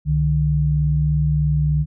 sine tone pair together, 66.9 / 150.19 Hz, C2 / D3, +39 / +39 cents, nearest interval octave + major second, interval 1400 cents, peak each -21 / -16 dBFS, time 0.05-1.86 s, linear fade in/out 50 ms, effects none

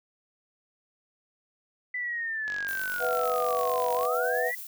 sine linear two-way sweep, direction down then up, 2000 to 948 to 2000 Hz, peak -29 dBFS, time 1.94-4.55 s, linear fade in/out 5 ms, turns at 3.93 s
click train, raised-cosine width 0.2 ms, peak -23 dBFS, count 76, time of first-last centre 2.48-4.052 s, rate 47.7 Hz
violet noise with tremolo, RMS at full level -39 dBFS, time 2.68-4.67 s, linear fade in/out 2 ms, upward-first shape sine, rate 9 Hz, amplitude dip 30%
sine chord, B suspended fourth, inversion none, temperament just, 493.9 / 658.5 / 740.8 Hz, B4 / E5 / F#5, 0 / -2 / +2 cents, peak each -28 / -31 / -32 dBFS, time 2.99-4.52 s, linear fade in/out 50 ms
effects none

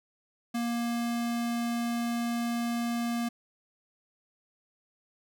square tone, 235.7 Hz, A#3, 19 cents sharp, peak -29 dBFS, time 0.54-3.29 s, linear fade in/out 10 ms, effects none

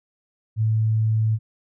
sine tone, 110 Hz, A2, in tune, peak -17 dBFS, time 0.56-1.39 s, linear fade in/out 50 ms, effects none

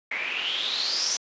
white noise with low-pass filter sweep, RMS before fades -28 dBFS, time 0.11-1.17 s, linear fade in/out 5 ms, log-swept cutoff 2100 to 6000 Hz, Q 8.1, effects high-pass 300 Hz 12 dB/octave + resampled to 16000 Hz

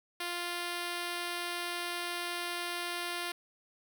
5% pulse tone, 349.2 Hz, F4, in tune, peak -23 dBFS, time 0.2-3.32 s, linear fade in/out 5 ms, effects none

